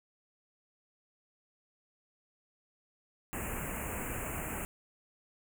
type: band-stop noise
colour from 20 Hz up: pink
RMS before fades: -38 dBFS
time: 3.33-4.65 s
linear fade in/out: 0 ms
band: 2800 to 6900 Hz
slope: 96 dB/octave
effects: none